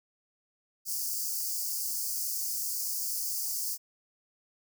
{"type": "high-pass noise", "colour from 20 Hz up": "white", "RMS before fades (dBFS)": -33, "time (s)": [0.85, 3.78], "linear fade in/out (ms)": 50, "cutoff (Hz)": 4600, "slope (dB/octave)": 96, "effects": []}